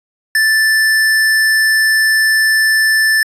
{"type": "tone", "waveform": "square", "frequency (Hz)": 1760, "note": "A6", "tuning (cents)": 0, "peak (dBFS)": -10, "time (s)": [0.35, 3.23], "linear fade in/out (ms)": 2, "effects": ["resampled to 32000 Hz"]}